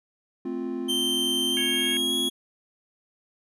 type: chord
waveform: triangle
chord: F major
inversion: first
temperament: equal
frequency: 220 / 261.6 / 349.2 Hz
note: A3 / C4 / F4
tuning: 0 / 0 / 0 cents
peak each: -34 / -29 / -30 dBFS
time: 0.45-2.29 s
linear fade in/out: 5 ms
type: tone with pitch glide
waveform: 45% pulse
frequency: 3125 to 3330 Hz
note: G7 to G#7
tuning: -6 to +4 cents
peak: -24 dBFS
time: 0.88-2.3 s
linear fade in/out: 20 ms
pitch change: +110 cents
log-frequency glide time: 1.48-2.16 s
type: harmonic tone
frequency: 554.4 Hz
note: C#5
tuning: in tune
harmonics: 3 / 4 / 5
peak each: -35 / -32 / -36 dBFS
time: 1.57-1.97 s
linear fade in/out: 0 ms
effects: resampled to 32000 Hz